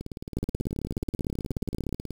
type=two click trains; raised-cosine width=3 ms; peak=-22 / -15 dBFS; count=40 / 27; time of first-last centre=0.01-2.107 / 0.37-1.927 s; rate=18.6 / 16.7 Hz; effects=7-bit